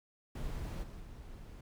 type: noise with level steps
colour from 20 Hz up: brown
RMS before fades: -39 / -47 / -49 dBFS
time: 0.35-1.61 s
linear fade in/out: 5 ms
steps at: 0.82 / 0.99 s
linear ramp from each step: 20 ms
effects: none